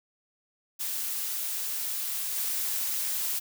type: noise with level steps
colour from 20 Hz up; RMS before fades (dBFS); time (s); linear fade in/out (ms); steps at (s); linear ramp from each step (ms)
blue; -32 / -30; 0.79-3.4; 20; 2.36; 2
effects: none